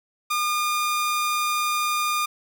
sawtooth tone, 1212 Hz, D#6, 46 cents flat, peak -18 dBFS, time 0.3-2.26 s, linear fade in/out 10 ms, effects none

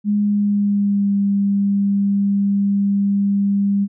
sine tone with pitch glide, 206.7 to 199.89 Hz, G#3 to G3, -8 to +34 cents, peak -14 dBFS, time 0.04-3.88 s, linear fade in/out 50 ms, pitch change -58 cents, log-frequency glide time 0.14-1.15 s, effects none

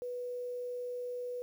sine tone with quantisation, 492.1 Hz, B4, 6 cents flat, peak -36 dBFS, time 0.02-1.42 s, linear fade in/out 0 ms, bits 10, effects none

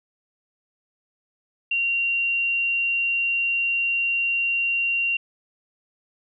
sine tone, 2760 Hz, F7, 21 cents flat, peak -20 dBFS, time 1.71-5.17 s, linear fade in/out 5 ms, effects none

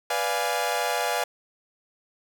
sawtooth chord, B diminished seventh, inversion none, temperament equal, 493.9 / 587.3 / 698.5 / 830.6 Hz, B4 / D5 / F5 / Ab5, 0 / 0 / 0 / 0 cents, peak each -27 / -27 / -25 / -25 dBFS, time 0.1-1.24 s, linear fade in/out 5 ms, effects none

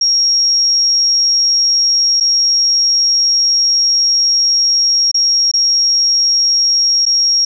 sine tone with dropouts, 5588 Hz, F8, in tune, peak -9 dBFS, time 0.01-7.45 s, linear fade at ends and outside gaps 5 ms, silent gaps 2.201-2.207 / 5.115-5.143 / 5.515-5.537 / 7.054-7.063 s, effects none

